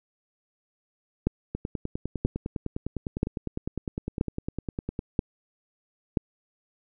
two click trains, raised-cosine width 3 ms, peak -17 / -9 dBFS, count 35 / 6, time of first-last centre 1.55-4.991 / 1.27-6.172 s, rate 9.88 / 1.02 Hz, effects none

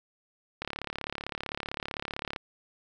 click train, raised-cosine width 0.3 ms, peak -17 dBFS, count 63, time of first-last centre 0.62-2.362 s, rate 35.6 Hz, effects none

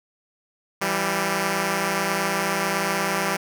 5% pulse tone pair together, 166.91 / 196 Hz, E3 / G3, +22 / 0 cents, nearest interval minor third, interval 278 cents, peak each -15 / -12 dBFS, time 0.81-3.37 s, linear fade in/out 10 ms, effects none

